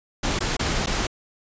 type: noise with dropouts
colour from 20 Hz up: pink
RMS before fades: -24 dBFS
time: 0.23-1.07 s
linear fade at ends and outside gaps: 5 ms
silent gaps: 0.391-0.405 / 0.568-0.593 / 0.861-0.87 s
effects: resampled to 16000 Hz